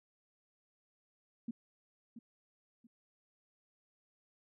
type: tone with echo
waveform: sine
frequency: 232.5 Hz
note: A#3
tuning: 4 cents flat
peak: -36 dBFS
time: 1.48-1.51 s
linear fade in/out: 5 ms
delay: 680 ms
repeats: 2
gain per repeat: -11 dB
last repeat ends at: 2.87 s
effects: none